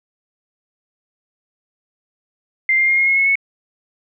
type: tone with pitch steps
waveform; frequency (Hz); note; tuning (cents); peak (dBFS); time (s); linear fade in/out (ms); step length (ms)
sine; 2092 / 2110 / 2129 / 2147 / 2166 / 2185 / 2204; C7 / C7 / C7 / C7 / C#7 / C#7 / C#7; -1 / +14 / +30 / +44 / -41 / -26 / -11; -12; 2.69-3.355; 2; 95
effects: none